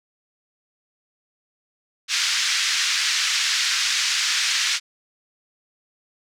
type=band-pass noise; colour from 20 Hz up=white; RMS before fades=-22 dBFS; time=2.08-4.8 s; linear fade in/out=50 ms; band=1500 to 6000 Hz; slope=24 dB/octave; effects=none